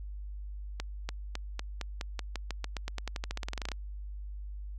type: accelerating click train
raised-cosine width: 0.2 ms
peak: -18 dBFS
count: 26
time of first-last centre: 0.8-3.717 s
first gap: 290 ms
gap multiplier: 0.91
effects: added 50 Hz sine -38 dBFS peak until 4.78 s